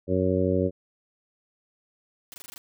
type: harmonic tone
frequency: 92.8 Hz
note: F#2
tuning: 6 cents sharp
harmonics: 1 / 2 / 3 / 4 / 5 / 6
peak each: -28 / -28 / -28 / -28 / -28 / -28 dBFS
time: 0.07-0.71 s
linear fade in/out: 50 ms
type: noise bursts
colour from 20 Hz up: white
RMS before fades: -43 dBFS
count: 7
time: 2.32-2.58 s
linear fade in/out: 0 ms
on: 20 ms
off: 20 ms
effects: none